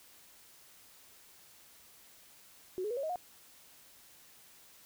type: tone with pitch steps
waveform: sine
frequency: 370 / 422.6 / 482.6 / 551.2 / 629.5 / 718.9 Hz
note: F#4 / G#4 / B4 / C#5 / D#5 / F5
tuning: 0 / +30 / -40 / -10 / +20 / +50 cents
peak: -33 dBFS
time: 2.78-3.158 s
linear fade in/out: 0 ms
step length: 63 ms
effects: white hiss -59 dBFS RMS until 4.85 s